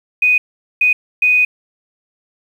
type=tone bursts at uneven times; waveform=sine; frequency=2490 Hz; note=D#7; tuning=1 cent sharp; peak=-9 dBFS; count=3; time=0.22-0.38 / 0.81-0.93 / 1.22-1.45 s; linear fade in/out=5 ms; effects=7-bit